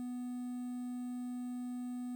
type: tone with quantisation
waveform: triangle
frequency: 247.2 Hz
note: B3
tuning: 2 cents sharp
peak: -36 dBFS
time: 0-2.15 s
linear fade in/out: 0 ms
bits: 10
effects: none